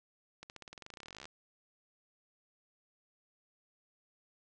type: accelerating click train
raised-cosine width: 0.2 ms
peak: -30 dBFS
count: 26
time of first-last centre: 0.43-1.255 s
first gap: 69 ms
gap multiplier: 0.93
effects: resampled to 22050 Hz